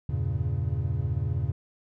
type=chord; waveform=triangle; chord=E diminished seventh; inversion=none; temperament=equal; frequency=82.41 / 98 / 116.54 / 138.59 Hz; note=E2 / G2 / Bb2 / Db3; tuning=0 / 0 / 0 / 0 cents; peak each=-29 dBFS; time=0.09-1.52 s; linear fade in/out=5 ms; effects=none